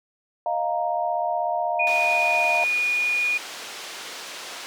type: chord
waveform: sine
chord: Eb suspended second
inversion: none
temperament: equal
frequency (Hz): 622.3 / 698.5 / 932.3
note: Eb5 / F5 / Bb5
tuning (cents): 0 / 0 / 0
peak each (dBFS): -28 / -24 / -28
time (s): 0.46-2.64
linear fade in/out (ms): 2
type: tone with pitch glide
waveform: sine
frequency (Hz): 2463 to 2446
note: D#7 to D#7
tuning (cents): -18 to -30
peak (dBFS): -20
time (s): 1.79-3.38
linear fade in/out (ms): 10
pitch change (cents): -12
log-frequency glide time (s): 1.99-3
type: band-pass noise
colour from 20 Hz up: white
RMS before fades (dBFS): -37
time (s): 1.87-4.66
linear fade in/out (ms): 0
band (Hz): 350 to 4900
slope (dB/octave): 12
effects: none